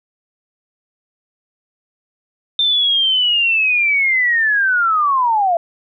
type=linear sweep; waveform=sine; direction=down; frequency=3600 to 659.3 Hz; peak=-12 dBFS; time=2.59-5.57 s; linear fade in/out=2 ms; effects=none